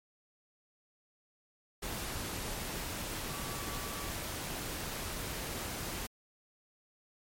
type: tone in noise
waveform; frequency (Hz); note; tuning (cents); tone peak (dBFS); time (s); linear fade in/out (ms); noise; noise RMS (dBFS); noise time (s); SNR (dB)
sine; 1148; D6; -40; -47; 3.29-4.12; 10; pink; -39; 1.82-6.07; -11
effects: MP3 64 kbps